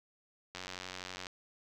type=click train; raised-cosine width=0.2 ms; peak=-24 dBFS; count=67; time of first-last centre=0.55-1.268 s; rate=91.9 Hz; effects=none